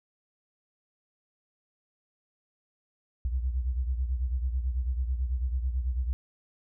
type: beating tone pair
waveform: sine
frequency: 61.74 / 70.84 Hz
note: B1 / C#2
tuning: 0 / +38 cents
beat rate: 9.1 Hz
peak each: -27 / -34 dBFS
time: 3.25-6.13 s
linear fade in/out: 0 ms
effects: none